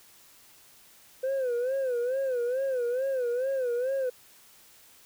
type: tone with vibrato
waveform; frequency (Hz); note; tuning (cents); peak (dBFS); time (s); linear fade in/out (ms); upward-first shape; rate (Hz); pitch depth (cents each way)
sine; 509; C5; -48; -23; 1.23-4.1; 10; sine; 2.3; 120
effects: tanh soft clip ceiling -25 dBFS + white hiss -56 dBFS RMS until 5.05 s